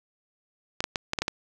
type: clicks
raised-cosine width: 0.2 ms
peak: -9 dBFS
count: 7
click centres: 0.805 / 0.841 / 0.958 / 1.134 / 1.188 / 1.22 / 1.281 s
effects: none

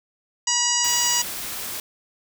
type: harmonic tone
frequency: 966 Hz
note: B5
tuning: 39 cents flat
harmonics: 1 / 2 / 3 / 4 / 5 / 6 / 7 / 8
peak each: -29 / -31 / -27 / -37 / -26 / -25 / -25 / -27 dBFS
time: 0.47-1.22 s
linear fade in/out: 5 ms
type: noise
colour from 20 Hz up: white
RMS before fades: -31 dBFS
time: 0.84-1.8 s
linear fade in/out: 2 ms
effects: none

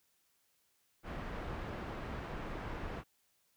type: low-pass noise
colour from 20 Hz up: pink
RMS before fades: -42 dBFS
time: 1.03-3.04 s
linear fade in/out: 50 ms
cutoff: 1800 Hz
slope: 12 dB/octave
effects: white hiss -75 dBFS RMS until 3.56 s

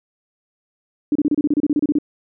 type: tone bursts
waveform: sine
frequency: 295 Hz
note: D4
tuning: 8 cents sharp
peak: -13 dBFS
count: 14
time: 1.12-1.986 s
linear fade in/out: 2 ms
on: 34 ms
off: 30 ms
effects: none

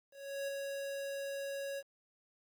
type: tone with ADSR envelope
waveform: square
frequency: 554.4 Hz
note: C#5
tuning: in tune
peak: -36 dBFS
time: 0.11-1.83 s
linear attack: 370 ms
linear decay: 9 ms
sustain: -3 dB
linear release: 48 ms
effects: 11-bit

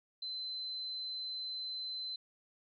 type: tone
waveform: sine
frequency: 4060 Hz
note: B7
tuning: 47 cents sharp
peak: -38 dBFS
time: 0.22-2.16 s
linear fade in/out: 5 ms
effects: none

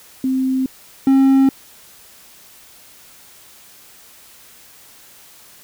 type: tone pair in turn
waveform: sine / triangle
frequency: 261.6 / 269 Hz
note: C4 / C4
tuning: 0 / +48 cents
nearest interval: unison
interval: 48 cents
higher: second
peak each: -15 / -7 dBFS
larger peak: second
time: 0.24-0.66 / 1.07-1.49 s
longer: neither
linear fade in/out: 2 ms
effects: white hiss -45 dBFS RMS until 5.63 s

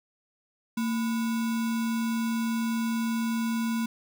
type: tone with sample-and-hold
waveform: sine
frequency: 228.3 Hz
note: A#3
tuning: 36 cents flat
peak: -25 dBFS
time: 0.77-3.86 s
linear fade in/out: 5 ms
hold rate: 1225 Hz
effects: none

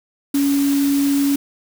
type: tone in noise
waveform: sine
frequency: 280.7 Hz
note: C#4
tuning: 22 cents sharp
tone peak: -14 dBFS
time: 0.34-1.36 s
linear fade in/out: 5 ms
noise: white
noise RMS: -29 dBFS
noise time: 0.34-1.36 s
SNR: +12 dB
effects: none

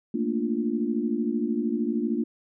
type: chord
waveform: sine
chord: Bb major seventh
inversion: third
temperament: equal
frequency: 220 / 233.1 / 293.7 / 349.2 Hz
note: A3 / Bb3 / D4 / F4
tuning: 0 / 0 / 0 / 0 cents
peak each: -30 / -27 / -30 / -31 dBFS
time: 0.14-2.24 s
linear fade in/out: 5 ms
effects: none

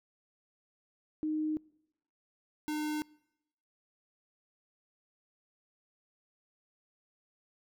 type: tone pair in turn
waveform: sine / square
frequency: 308.9 / 303.2 Hz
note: D#4 / D#4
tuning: -12 / -45 cents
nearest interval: unison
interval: 33 cents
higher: first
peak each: -30 / -33 dBFS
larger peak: first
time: 1.23-1.57 / 2.68-3.02 s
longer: neither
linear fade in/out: 0 ms
effects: noise-tail reverb RT60 0.9 s tail -25 dB re dry

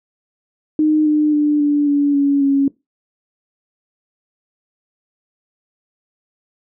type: tone with pitch steps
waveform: sine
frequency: 307.2 / 301.9 / 296.7 / 291.6 / 286.6 / 281.7 / 276.9 Hz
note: D#4 / D4 / D4 / D4 / D4 / C#4 / C#4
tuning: -22 / +48 / +18 / -12 / -42 / +28 / -2 cents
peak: -11 dBFS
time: 0.79-2.68 s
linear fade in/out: 2 ms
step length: 270 ms
effects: noise-tail reverb RT60 0.2 s tail -20 dB re dry

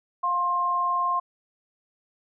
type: tone pair together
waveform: sine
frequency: 707.5 / 1060 Hz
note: F5 / C6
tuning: +22 / +22 cents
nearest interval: perfect fifth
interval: 700 cents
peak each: -31 / -22 dBFS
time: 0.23-1.2 s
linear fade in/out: 10 ms
effects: none

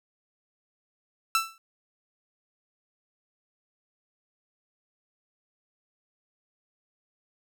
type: tone with exponential decay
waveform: sawtooth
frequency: 1331 Hz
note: E6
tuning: 16 cents sharp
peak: -15 dBFS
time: 1.35-1.58 s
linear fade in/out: 1 ms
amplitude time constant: 48 ms
effects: none

